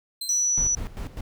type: tone with exponential decay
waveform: sawtooth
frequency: 4104 Hz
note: C8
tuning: 34 cents flat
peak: -25 dBFS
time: 0.21-0.72 s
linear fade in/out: 5 ms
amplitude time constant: 110 ms
type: tone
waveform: sine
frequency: 5920 Hz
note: F#8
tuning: in tune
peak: -20 dBFS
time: 0.29-0.75 s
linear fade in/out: 2 ms
type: noise with tremolo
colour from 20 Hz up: brown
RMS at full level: -31 dBFS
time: 0.57-1.21 s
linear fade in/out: 5 ms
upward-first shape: square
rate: 5 Hz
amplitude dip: 75%
effects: none